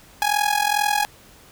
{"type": "tone with amplitude modulation", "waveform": "sawtooth", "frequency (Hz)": 830.6, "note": "G#5", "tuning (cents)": 0, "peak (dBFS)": -11, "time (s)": [0.22, 1.05], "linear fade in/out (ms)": 0, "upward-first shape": "sine", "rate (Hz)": 42.3, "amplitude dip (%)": 80, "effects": ["pink hiss -49 dBFS RMS until 1.51 s"]}